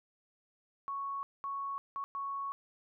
sine tone bursts at uneven times, 1108.7 Hz, C#6, in tune, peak -35 dBFS, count 4, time 0.88-1.23 / 1.44-1.78 / 1.96-2.04 / 2.15-2.52 s, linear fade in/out 0 ms, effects none

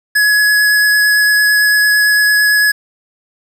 square tone with vibrato, 1687 Hz, G#6, 27 cents sharp, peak -9 dBFS, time 0.15-2.72 s, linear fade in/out 10 ms, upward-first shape triangle, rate 8.9 Hz, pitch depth 13 cents each way, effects 7-bit

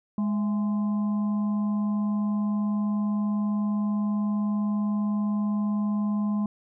harmonic tone with a mistuned harmonic, 207.7 Hz, G#3, in tune, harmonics 1 / 3 / 4 / 5, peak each -23 / -44 / -45 / -41 dBFS, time 0.18-6.46 s, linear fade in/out 2 ms, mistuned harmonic 3, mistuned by +100 cents, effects none

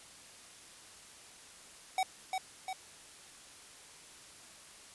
square tone with echo, 755 Hz, F#5, 35 cents sharp, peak -29 dBFS, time 1.98-2.03 s, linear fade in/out 2 ms, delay 350 ms, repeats 2, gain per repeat -4 dB, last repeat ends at 2.73 s, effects white hiss -54 dBFS RMS until 4.94 s + resampled to 24000 Hz

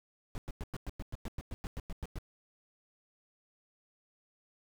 brown noise bursts, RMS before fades -38 dBFS, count 15, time 0.35-2.185 s, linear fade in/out 0 ms, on 29 ms, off 100 ms, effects none

